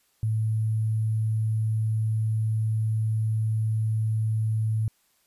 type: tone with sample-and-hold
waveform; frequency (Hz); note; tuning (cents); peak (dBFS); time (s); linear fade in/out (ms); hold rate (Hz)
sine; 110; A2; 0; -22; 0.23-4.88; 0; 11025
effects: white hiss -67 dBFS RMS until 5.26 s + resampled to 32000 Hz